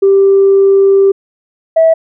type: tone pair in turn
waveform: sine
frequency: 392 / 650.3 Hz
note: G4 / E5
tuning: 0 / -24 cents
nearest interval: major sixth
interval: 876 cents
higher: second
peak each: -3 dBFS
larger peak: neither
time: 0.02-1.12 / 1.76-1.94 s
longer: first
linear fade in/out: 10 ms
effects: tanh soft clip ceiling 0 dBFS